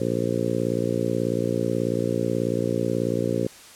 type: harmonic tone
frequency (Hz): 58.3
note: A#1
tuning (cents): +1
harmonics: 2 / 3 / 4 / 5 / 6 / 7 / 8 / 9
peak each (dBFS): -30 / -30 / -30 / -30 / -30 / -30 / -30 / -30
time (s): 0-3.47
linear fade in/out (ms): 5
effects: white hiss -46 dBFS RMS until 3.75 s + low-pass 10000 Hz 12 dB/octave